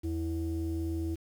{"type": "tone pair together", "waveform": "sine", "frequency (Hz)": [82, 328], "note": ["E2", "E4"], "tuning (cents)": [-9, -9], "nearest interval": "2 octaves", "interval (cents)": 2400, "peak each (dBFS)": [-31, -32], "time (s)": [0.03, 1.16], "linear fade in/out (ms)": 20, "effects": ["tanh soft clip ceiling -26 dBFS", "9-bit"]}